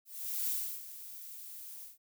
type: noise with ADSR envelope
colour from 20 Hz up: violet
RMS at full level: -33 dBFS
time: 0.05-1.98 s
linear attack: 430 ms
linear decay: 330 ms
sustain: -14 dB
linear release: 150 ms
effects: none